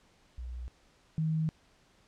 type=tone pair in turn; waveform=sine; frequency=61.3 / 158.35 Hz; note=B1 / D#3; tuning=-12 / +31 cents; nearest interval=octave + major third; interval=1643 cents; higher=second; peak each=-37 / -27 dBFS; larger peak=second; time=0.38-0.68 / 1.18-1.49 s; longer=second; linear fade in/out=0 ms; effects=pink hiss -65 dBFS RMS until 2.07 s + low-pass 7000 Hz 12 dB/octave

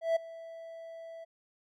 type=tone with ADSR envelope; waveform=triangle; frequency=659.3 Hz; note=E5; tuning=in tune; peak=-21 dBFS; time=0.01-1.25 s; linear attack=150 ms; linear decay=10 ms; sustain=-20 dB; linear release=17 ms; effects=none

